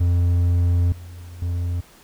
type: tone with level steps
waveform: triangle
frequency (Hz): 87.31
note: F2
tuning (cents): 0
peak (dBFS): -13 / -33 / -19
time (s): 0-1.81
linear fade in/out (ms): 10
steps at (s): 0.92 / 1.42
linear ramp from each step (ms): 2
effects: pink hiss -50 dBFS RMS until 2.03 s